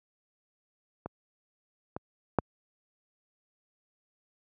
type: clicks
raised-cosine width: 1 ms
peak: -22 / -21 / -8 dBFS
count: 3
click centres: 1.06 / 1.965 / 2.387 s
effects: high-pass 80 Hz 12 dB/octave